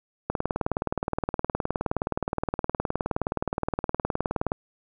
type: click train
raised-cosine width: 1 ms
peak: -11 dBFS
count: 82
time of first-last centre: 0.3-4.519 s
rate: 19.2 Hz
effects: none